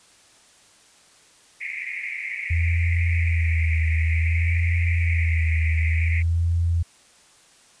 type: band-pass noise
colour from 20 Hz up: pink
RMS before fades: -31 dBFS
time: 1.6-6.23 s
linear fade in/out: 20 ms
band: 2000 to 2400 Hz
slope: 96 dB/octave
type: tone with vibrato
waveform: sine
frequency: 82.41 Hz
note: E2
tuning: in tune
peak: -18 dBFS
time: 2.5-6.83 s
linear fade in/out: 10 ms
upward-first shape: sine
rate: 0.55 Hz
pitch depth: 50 cents each way
effects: white hiss -54 dBFS RMS until 7.8 s + resampled to 22050 Hz